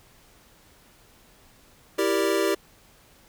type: chord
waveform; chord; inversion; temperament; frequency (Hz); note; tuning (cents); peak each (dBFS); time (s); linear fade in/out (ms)
square; E half-diminished seventh; none; equal; 329.6 / 392 / 466.2 / 587.3; E4 / G4 / Bb4 / D5; 0 / 0 / 0 / 0; -28 / -25 / -30 / -29; 1.98-2.55; 10
effects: pink hiss -56 dBFS RMS until 3.28 s